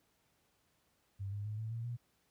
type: tone with pitch steps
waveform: sine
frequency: 98.3 / 102.3 / 106.46 / 110.79 / 115.29 / 119.98 Hz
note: G2 / G#2 / G#2 / A2 / A#2 / B2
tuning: +5 / -26 / +43 / +12 / -19 / -50 cents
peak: -37 dBFS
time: 1.19-1.97 s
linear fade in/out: 20 ms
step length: 130 ms
effects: pink hiss -75 dBFS RMS until 2.3 s + high-pass 60 Hz 12 dB/octave